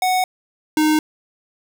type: tone pair in turn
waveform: square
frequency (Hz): 740 / 308.1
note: F#5 / D#4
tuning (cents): 0 / -17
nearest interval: octave + minor third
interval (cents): 1517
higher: first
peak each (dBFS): -16 / -14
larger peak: second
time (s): 0.02-0.24 / 0.77-0.99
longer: neither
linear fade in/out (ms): 2
effects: none